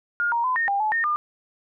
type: tone with pitch steps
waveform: sine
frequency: 1420 / 938 / 1016 / 1839 / 799 / 859 / 1833 / 1205 Hz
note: F6 / A#5 / B5 / A#6 / G5 / A5 / A#6 / D6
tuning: +28 / +11 / +49 / -24 / +33 / -42 / -30 / +44 cents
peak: -20 dBFS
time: 0.2-1.16 s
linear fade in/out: 0 ms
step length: 120 ms
effects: none